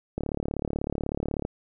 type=click train; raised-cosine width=2 ms; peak=-15 dBFS; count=47; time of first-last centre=0.18-1.451 s; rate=36.2 Hz; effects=none